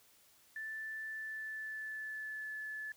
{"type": "tone with pitch glide", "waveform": "sine", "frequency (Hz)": [1760, 1728.8], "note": ["A6", "A6"], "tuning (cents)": [0, -31], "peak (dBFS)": -40, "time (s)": [0.56, 2.92], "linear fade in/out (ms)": 2, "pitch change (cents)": -31, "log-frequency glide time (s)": [1.07, 2.55], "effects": ["white hiss -66 dBFS RMS until 2.96 s"]}